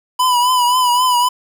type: tone with vibrato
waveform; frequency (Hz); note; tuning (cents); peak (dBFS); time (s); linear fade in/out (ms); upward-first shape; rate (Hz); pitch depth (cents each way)
square; 992; B5; +7; -12; 0.19-1.29; 10; triangle; 3.8; 60
effects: 7-bit